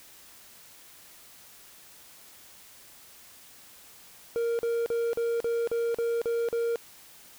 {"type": "tone bursts", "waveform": "triangle", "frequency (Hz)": 466.2, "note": "A#4", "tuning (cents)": 0, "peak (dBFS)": -23, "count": 9, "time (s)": [4.36, 6.758], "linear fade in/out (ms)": 0, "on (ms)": 230, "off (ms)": 41, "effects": ["white hiss -52 dBFS RMS until 7.38 s"]}